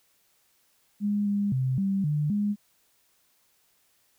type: tone with pitch steps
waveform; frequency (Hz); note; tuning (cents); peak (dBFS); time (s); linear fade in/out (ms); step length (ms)
sine; 205.6 / 202.7 / 130 / 195.2 / 149 / 205.9; G#3 / G#3 / C3 / G3 / D3 / G#3; -17 / -42 / -11 / -7 / +25 / -15; -23; 1-2.56; 50; 260
effects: white hiss -67 dBFS RMS until 4.18 s